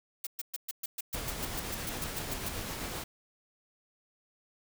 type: noise bursts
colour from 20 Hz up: blue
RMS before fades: -36 dBFS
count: 16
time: 0.24-2.488 s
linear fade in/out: 5 ms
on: 28 ms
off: 120 ms
type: noise with tremolo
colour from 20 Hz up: pink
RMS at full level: -37 dBFS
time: 1.14-3.04 s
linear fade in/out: 5 ms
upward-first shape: sine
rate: 7.8 Hz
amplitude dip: 25%
effects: none